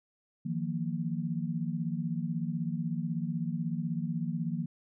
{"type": "chord", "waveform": "sine", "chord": "Eb suspended second", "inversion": "none", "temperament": "equal with one note detuned", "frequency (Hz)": [158.47, 174.61, 233.1], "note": ["Eb3", "F3", "Bb3"], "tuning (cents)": [32, 0, 0], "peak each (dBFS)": [-34, -34, -36], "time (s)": [0.45, 4.66], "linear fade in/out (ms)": 10, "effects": []}